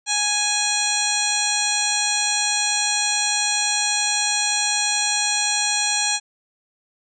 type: harmonic tone with a mistuned harmonic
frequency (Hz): 830.6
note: G#5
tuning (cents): 0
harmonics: 1 / 2 / 3 / 4 / 5 / 7 / 8 / 9 / 10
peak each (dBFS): -28 / -30 / -27 / -29 / -25 / -26 / -28 / -28 / -30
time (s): 0.06-6.2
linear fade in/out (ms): 50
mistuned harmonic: 8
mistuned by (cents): +55
effects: none